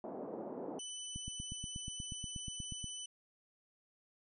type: band-pass noise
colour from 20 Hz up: pink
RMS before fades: -44 dBFS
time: 0.04-0.79 s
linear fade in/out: 2 ms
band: 230 to 750 Hz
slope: 24 dB/octave
type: tone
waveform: 15% pulse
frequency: 2996 Hz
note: F#7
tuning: 21 cents sharp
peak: -35 dBFS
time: 0.79-3.06 s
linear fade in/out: 5 ms
type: click train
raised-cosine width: 5 ms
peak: -32 dBFS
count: 15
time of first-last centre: 1.16-2.843 s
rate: 8.32 Hz
effects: resampled to 24000 Hz